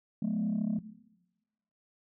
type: tone cluster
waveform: sine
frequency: 178.5 / 213.7 / 246.6 Hz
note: F3 / G#3 / B3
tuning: +38 / +50 / -2 cents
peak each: -32 / -28 / -35 dBFS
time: 0.22-0.79 s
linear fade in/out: 5 ms
effects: noise-tail reverb RT60 1.0 s tail -17 dB re dry + tanh soft clip ceiling -24 dBFS